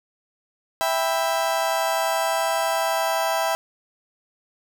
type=chord; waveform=35% pulse; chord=E minor; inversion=none; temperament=just; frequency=659.3 / 791.1 / 988.9 Hz; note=E5 / G5 / B5; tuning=0 / +16 / +2 cents; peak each=-22 / -24 / -25 dBFS; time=0.81-3.55 s; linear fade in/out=0 ms; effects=none